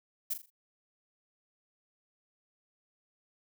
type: noise with echo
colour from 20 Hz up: violet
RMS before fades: -32 dBFS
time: 0.3-0.34 s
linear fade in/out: 10 ms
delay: 41 ms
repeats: 4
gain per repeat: -9 dB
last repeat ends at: 0.504 s
effects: none